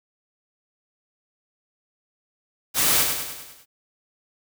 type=noise with echo; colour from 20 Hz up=white; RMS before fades=-20 dBFS; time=2.74-3.06 s; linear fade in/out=50 ms; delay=100 ms; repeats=6; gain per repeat=-5 dB; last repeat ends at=3.66 s; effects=none